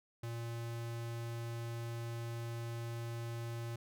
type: tone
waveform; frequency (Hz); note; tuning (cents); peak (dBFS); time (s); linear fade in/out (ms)
square; 116.7; A#2; +2; -40; 0.23-3.76; 5
effects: none